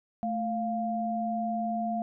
sine tone pair together, 220 / 698.5 Hz, A3 / F5, 0 / 0 cents, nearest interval octave + minor sixth, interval 2000 cents, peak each -31 / -30 dBFS, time 0.23-2.02 s, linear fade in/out 0 ms, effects none

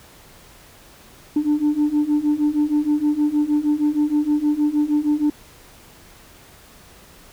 sine beating tone pair, 293.7 / 300.1 Hz, D4 / D4, 0 / +38 cents, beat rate 6.4 Hz, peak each -19 / -17 dBFS, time 1.36-5.3 s, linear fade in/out 5 ms, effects tanh soft clip ceiling -12 dBFS + pink hiss -47 dBFS RMS until 7.32 s

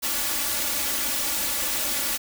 white noise with comb filter, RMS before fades -26 dBFS, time 0.02-2.18 s, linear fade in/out 20 ms, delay 3.5 ms, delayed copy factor +1, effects none

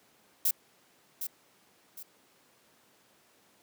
violet noise with echo, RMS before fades -26 dBFS, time 0.45-0.51 s, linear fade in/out 5 ms, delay 760 ms, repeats 2, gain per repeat -9 dB, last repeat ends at 2.03 s, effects pink hiss -64 dBFS RMS until 3.62 s + high-pass 200 Hz 12 dB/octave

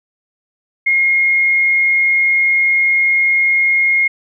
sine tone, 2145 Hz, C7, 42 cents sharp, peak -10 dBFS, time 0.86-4.08 s, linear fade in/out 10 ms, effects none

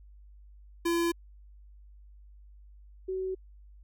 square / sine tone pair in turn, 339.4 / 376.2 Hz, F4 / F#4, -49 / +29 cents, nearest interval major second, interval 178 cents, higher second, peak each -26 / -30 dBFS, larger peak first, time 0.85-1.12 / 3.08-3.35 s, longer neither, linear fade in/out 10 ms, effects added 50 Hz sine -50 dBFS peak until 3.83 s

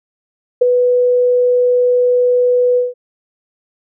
sine tone with ADSR envelope, 493.9 Hz, B4, in tune, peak -3 dBFS, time 0.61-2.94 s, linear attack 11 ms, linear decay 8 ms, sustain -6 dB, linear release 170 ms, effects none

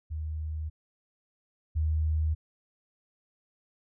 sine tone pair in turn, 77.78 / 78.08 Hz, D#2 / D#2, 0 / +7 cents, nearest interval unison, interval 7 cents, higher second, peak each -31 / -24 dBFS, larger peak second, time 0.1-0.7 / 1.75-2.35 s, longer neither, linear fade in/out 20 ms, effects none

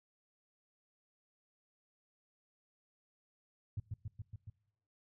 sine tone with echo, 103.83 Hz, G#2, in tune, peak -34 dBFS, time 3.77-3.8 s, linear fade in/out 5 ms, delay 140 ms, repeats 5, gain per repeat -2 dB, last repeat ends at 4.5 s, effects noise-tail reverb RT60 0.9 s tail -23 dB re dry + tanh soft clip ceiling -30 dBFS

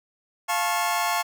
sawtooth chord, F augmented, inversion none, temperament just, 698.5 / 873.1 / 1091.3 Hz, F5 / A5 / C#6, 0 / -14 / -27 cents, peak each -23 dBFS, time 0.48-1.23 s, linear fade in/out 20 ms, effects none

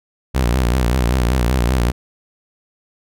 sawtooth tone with vibrato, 61.74 Hz, B1, in tune, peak -10 dBFS, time 0.34-1.92 s, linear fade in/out 20 ms, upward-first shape sine, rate 5.2 Hz, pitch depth 120 cents each way, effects none

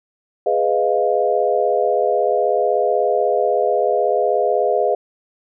sine chord, F half-diminished seventh, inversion first, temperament equal with one note detuned, 415.3 / 495.9 / 622.3 / 698.5 Hz, Ab4 / Cb5 / Eb5 / F5, 0 / +7 / 0 / 0 cents, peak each -20 dBFS, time 0.46-4.95 s, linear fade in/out 5 ms, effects none

